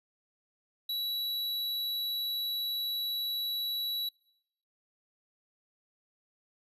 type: tone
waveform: square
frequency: 3922 Hz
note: B7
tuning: 13 cents flat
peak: -32 dBFS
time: 0.89-4.09 s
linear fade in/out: 5 ms
effects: noise-tail reverb RT60 0.8 s tail -25 dB re dry + resampled to 32000 Hz